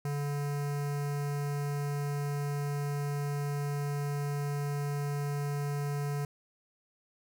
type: tone with notch filter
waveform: square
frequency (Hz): 143.9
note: D3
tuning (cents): -35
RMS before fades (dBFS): -33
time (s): 0.05-6.25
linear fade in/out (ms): 2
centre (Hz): 3400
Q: 1.3
effects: none